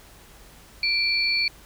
sine tone pair together, 2349 / 4434 Hz, D7 / C#8, 0 / 0 cents, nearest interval major seventh, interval 1100 cents, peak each -23 dBFS, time 0.83-1.48 s, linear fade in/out 2 ms, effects added 50 Hz sine -52 dBFS peak until 1.65 s + pink hiss -50 dBFS RMS until 1.65 s

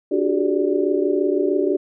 sine tone cluster, 294.7 / 359.3 / 385.5 / 422.6 / 585 Hz, D4 / F4 / G4 / G#4 / D5, +6 / +49 / -29 / +30 / -7 cents, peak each -23 / -23 / -20 / -26 / -27 dBFS, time 0.11-1.77 s, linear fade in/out 10 ms, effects none

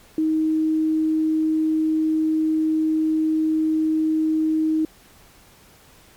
sine tone, 314.7 Hz, D#4, 20 cents sharp, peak -17 dBFS, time 0.18-4.85 s, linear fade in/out 2 ms, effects pink hiss -51 dBFS RMS until 6.16 s + MP3 96 kbps

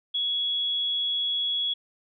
sine tone, 3355 Hz, G#7, 17 cents sharp, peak -24 dBFS, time 0.14-1.74 s, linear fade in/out 10 ms, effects none

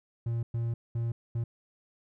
triangle tone bursts at uneven times, 116.54 Hz, A#2, in tune, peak -26 dBFS, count 4, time 0.26-0.43 / 0.54-0.74 / 0.95-1.12 / 1.35-1.44 s, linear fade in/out 5 ms, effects none

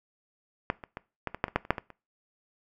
clicks, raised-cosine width 0.5 ms, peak -10 / -25 / -21 / -15 / -20 / -9 / -23 / -8 / -29 / -6 / -18 / -30 dBFS, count 12, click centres 0.701 / 0.838 / 0.971 / 1.273 / 1.346 / 1.441 / 1.482 / 1.56 / 1.651 / 1.706 / 1.782 / 1.903 s, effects noise-tail reverb RT60 0.3 s tail -21 dB re dry

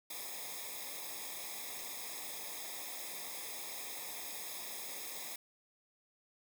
white noise with comb filter, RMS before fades -44 dBFS, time 0.1-5.36 s, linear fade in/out 5 ms, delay 0.68 ms, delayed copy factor -0.95, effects none

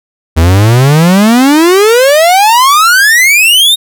45% pulse exponential sweep, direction up, 77.78 to 3766 Hz, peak -3 dBFS, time 0.36-3.76 s, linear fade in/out 20 ms, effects none

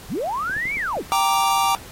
sine linear two-way sweep, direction up then down, 68 to 2349 to 100.1 Hz, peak -22 dBFS, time 0.08-1.04 s, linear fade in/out 50 ms, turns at 0.75 s
clicks, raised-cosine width 3 ms, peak -24 dBFS, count 5, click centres 0.497 / 0.566 / 0.655 / 0.77 / 0.97 s
square chord, G minor, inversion none, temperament equal, 784 / 932.3 / 1174.7 Hz, G5 / Bb5 / D6, 0 / 0 / 0 cents, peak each -22 dBFS, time 1.12-1.75 s, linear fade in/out 0 ms
effects pink hiss -42 dBFS RMS until 1.91 s + AAC 48 kbps

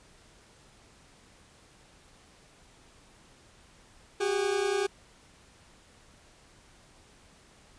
40% pulse tone pair together, 374.6 / 405.2 Hz, F#4 / G#4, +21 / -43 cents, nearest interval minor second, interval 136 cents, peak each -30 / -27 dBFS, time 4.2-4.87 s, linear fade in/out 10 ms, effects pink hiss -58 dBFS RMS until 7.78 s + resampled to 22050 Hz

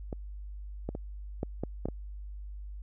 clicks, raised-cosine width 2 ms, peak -23 / -20 / -23 / -18 / -18 / -17 / -22 dBFS, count 7, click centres 0.128 / 0.89 / 0.951 / 1.431 / 1.636 / 1.856 / 1.886 s, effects added 50 Hz sine -39 dBFS peak until 2.82 s

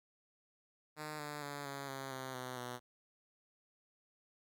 5% pulse tone with pitch steps, 152.4 / 147.89 / 143.51 / 139.27 / 135.15 / 131.15 / 127.27 / 123.5 Hz, D#3 / D3 / D3 / C#3 / C#3 / C3 / C3 / B2, -36 / +12 / -40 / +8 / -44 / +4 / -48 / 0 cents, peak -31 dBFS, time 0.96-2.8 s, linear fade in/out 50 ms, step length 230 ms, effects none

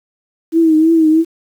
sine tone with vibrato, 320.9 Hz, E4, 46 cents flat, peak -7 dBFS, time 0.52-1.25 s, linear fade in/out 50 ms, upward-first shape triangle, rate 3.1 Hz, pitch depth 68 cents each way, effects 7-bit

